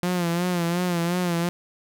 sawtooth tone with vibrato, 174.61 Hz, F3, in tune, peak -18 dBFS, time 0.03-1.49 s, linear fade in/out 0 ms, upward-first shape sine, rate 2.8 Hz, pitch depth 63 cents each way, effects none

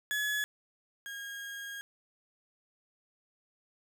35% pulse tone pair in turn, 1700 / 1629.9 Hz, G#6 / G#6, +40 / -33 cents, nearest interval minor second, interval 73 cents, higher first, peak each -28 / -38 dBFS, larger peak first, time 0.11-0.44 / 1.06-1.81 s, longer second, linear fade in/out 0 ms, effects none

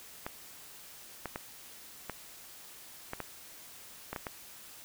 clicks, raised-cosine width 0.5 ms, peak -21 dBFS, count 9, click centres 0.265 / 1.257 / 1.359 / 2.097 / 3.134 / 3.203 / 4.13 / 4.162 / 4.268 s, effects white hiss -51 dBFS RMS until 4.84 s

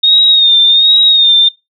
sine tone with vibrato, 3699 Hz, A#7, 14 cents flat, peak -4 dBFS, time 0.03-1.49 s, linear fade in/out 10 ms, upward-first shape sine, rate 1.3 Hz, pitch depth 57 cents each way, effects noise-tail reverb RT60 0.2 s tail -20 dB re dry

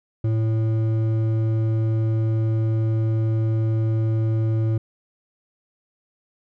triangle tone with hard clipping, 111.1 Hz, A2, 17 cents sharp, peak -20 dBFS, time 0.24-4.78 s, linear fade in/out 5 ms, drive 12 dB, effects none

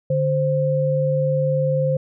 sine tone pair together, 146.85 / 523.3 Hz, D3 / C5, 0 / 0 cents, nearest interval octave + minor seventh, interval 2200 cents, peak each -20 / -19 dBFS, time 0.1-1.97 s, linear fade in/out 5 ms, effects none

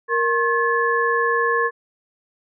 sine tone cluster, 467.1 / 1076 / 1721 Hz, A#4 / C6 / A6, +3 / +48 / -39 cents, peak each -21 dBFS, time 0.08-1.71 s, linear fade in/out 50 ms, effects none

